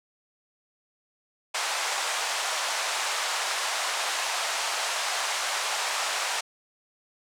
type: band-pass noise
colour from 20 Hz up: pink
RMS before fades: -29 dBFS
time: 1.54-6.41 s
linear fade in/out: 10 ms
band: 680 to 8800 Hz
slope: 24 dB/octave
effects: none